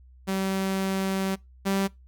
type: tone pair in turn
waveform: sawtooth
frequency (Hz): 192.1 / 195.12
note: G3 / G3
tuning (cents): -35 / -8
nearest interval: unison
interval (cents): 27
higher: second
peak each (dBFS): -21 / -19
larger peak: second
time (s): 0.27-1.36 / 1.65-1.88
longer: first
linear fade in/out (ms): 20
effects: noise-tail reverb RT60 0.2 s tail -23 dB re dry + added 63 Hz sine -49 dBFS peak until 2.07 s